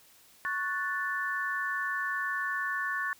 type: chord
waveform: sine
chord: F# minor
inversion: second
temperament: equal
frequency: 1108.7 / 1480 / 1760 Hz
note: C#6 / F#6 / A6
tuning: 0 / 0 / 0 cents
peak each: -35 / -35 / -32 dBFS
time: 0.45-3.13 s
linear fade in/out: 0 ms
effects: white hiss -59 dBFS RMS until 3.19 s